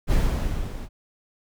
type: noise with level ramp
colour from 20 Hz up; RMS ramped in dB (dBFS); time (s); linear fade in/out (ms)
brown; -17 to -34; 0.07-0.89; 50
effects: none